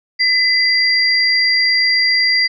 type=tone pair together; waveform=sine; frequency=2019 / 4752 Hz; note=B6 / D8; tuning=+38 / +20 cents; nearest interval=octave + minor third; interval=1482 cents; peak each=-14 dBFS; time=0.19-2.48 s; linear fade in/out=20 ms; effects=none